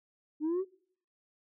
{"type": "linear sweep", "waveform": "sine", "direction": "up", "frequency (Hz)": [293.7, 392], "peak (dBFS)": -26, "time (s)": [0.4, 0.65], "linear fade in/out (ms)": 50, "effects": ["noise-tail reverb RT60 0.6 s tail -26 dB re dry", "tanh soft clip ceiling -27 dBFS"]}